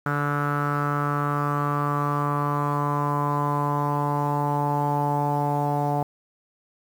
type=tone with low-pass filter sweep; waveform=sawtooth; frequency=145.1 Hz; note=D3; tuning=21 cents flat; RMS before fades=-24 dBFS; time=0.06-6.03 s; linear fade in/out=2 ms; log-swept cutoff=1400 to 790 Hz; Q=6.9; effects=8-bit